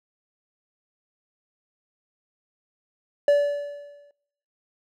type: tone with exponential decay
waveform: triangle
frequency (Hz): 577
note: D5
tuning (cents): -31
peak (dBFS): -11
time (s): 3.28-4.11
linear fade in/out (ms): 2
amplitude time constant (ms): 180
effects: noise-tail reverb RT60 0.7 s tail -23 dB re dry